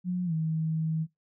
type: tone with pitch glide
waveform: sine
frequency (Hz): 180 to 159.44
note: F#3 to D#3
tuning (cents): -47 to +43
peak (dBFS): -26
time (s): 0.04-1.07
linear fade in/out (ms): 50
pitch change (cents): -210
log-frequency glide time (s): 0.25-0.33
effects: noise-tail reverb RT60 0.2 s tail -22 dB re dry